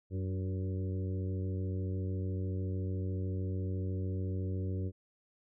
harmonic tone with a mistuned harmonic, 93.8 Hz, F#2, 24 cents sharp, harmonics 1 / 2 / 3 / 4 / 5 / 6, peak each -33 / -42 / -44 / -45 / -48 / -55 dBFS, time 0.1-4.92 s, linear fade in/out 50 ms, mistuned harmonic 3, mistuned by +37 cents, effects none

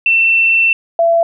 sine tone pair in turn, 2688 / 672 Hz, E7 / E5, +33 / +33 cents, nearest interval 2 octaves, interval 2400 cents, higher first, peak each -8 dBFS, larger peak neither, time 0.06-0.73 / 0.99-1.23 s, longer first, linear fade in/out 2 ms, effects none

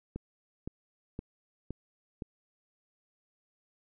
click train, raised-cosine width 3 ms, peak -24 dBFS, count 5, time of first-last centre 0.16-2.222 s, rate 1.94 Hz, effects none

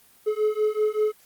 triangle beating tone pair, 424.9 / 430.1 Hz, G#4 / A4, +40 / -39 cents, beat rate 5.2 Hz, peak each -22 dBFS, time 0.26-1.13 s, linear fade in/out 20 ms, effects white hiss -56 dBFS RMS until 1.25 s + Opus 32 kbps

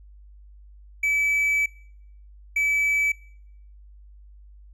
triangle tone bursts at uneven times, 2299 Hz, D7, 37 cents flat, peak -18 dBFS, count 2, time 1.03-1.66 / 2.56-3.12 s, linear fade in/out 5 ms, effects noise-tail reverb RT60 0.7 s tail -24 dB re dry + added 50 Hz sine -45 dBFS peak until 4.73 s

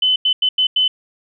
sine tone bursts at uneven times, 3028 Hz, F#7, 39 cents sharp, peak -12 dBFS, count 5, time 0.02-0.16 / 0.25-0.33 / 0.42-0.49 / 0.58-0.67 / 0.76-0.88 s, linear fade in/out 5 ms, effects none

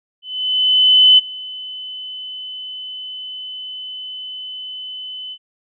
sine tone with ADSR envelope, 3023 Hz, F#7, 36 cents sharp, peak -5 dBFS, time 0.22-5.38 s, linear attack 960 ms, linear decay 20 ms, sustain -22 dB, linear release 60 ms, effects none

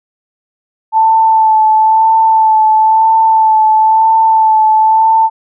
sine tone with vibrato, 880 Hz, A5, in tune, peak -5 dBFS, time 0.92-5.3 s, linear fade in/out 50 ms, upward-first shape sine, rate 1 Hz, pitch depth 21 cents each way, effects none

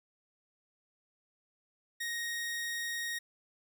sawtooth tone, 1871 Hz, A#6, 6 cents sharp, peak -31 dBFS, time 2-3.19 s, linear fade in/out 10 ms, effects none

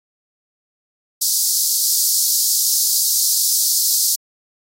pink high-pass noise, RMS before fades -17 dBFS, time 1.21-4.16 s, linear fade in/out 10 ms, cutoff 4500 Hz, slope 48 dB/octave, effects AAC 48 kbps

